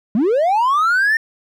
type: linear sweep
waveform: triangle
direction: up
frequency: 192 to 1831 Hz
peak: -10 dBFS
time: 0.15-1.17 s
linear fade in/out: 2 ms
effects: tanh soft clip ceiling -7 dBFS